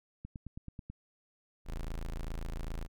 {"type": "click train", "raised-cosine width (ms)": 5, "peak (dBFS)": -30, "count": 7, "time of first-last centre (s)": [0.25, 0.9], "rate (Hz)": 9.23}
{"type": "tone", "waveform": "35% pulse", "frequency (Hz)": 27.5, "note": "A0", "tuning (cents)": 0, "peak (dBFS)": -34, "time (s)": [1.65, 2.88], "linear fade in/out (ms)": 50}
{"effects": []}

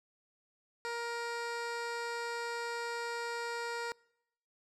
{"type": "tone with low-pass filter", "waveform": "15% pulse", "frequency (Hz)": 470, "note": "A#4", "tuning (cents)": 14, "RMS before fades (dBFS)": -38, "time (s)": [0.85, 3.92], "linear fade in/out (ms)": 0, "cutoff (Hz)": 7400, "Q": 0.75, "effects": ["noise-tail reverb RT60 0.8 s tail -26 dB re dry"]}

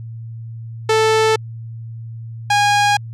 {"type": "tone pair in turn", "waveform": "sawtooth", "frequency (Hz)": [440, 820.1], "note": ["A4", "G#5"], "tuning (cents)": [0, -22], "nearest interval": "major seventh", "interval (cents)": 1078, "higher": "second", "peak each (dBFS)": -8, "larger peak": "neither", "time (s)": [[0.89, 1.36], [2.5, 2.97]], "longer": "neither", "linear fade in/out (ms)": 5, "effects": ["added 114 Hz sine -28 dBFS peak until 3.13 s", "low-pass 7000 Hz 12 dB/octave"]}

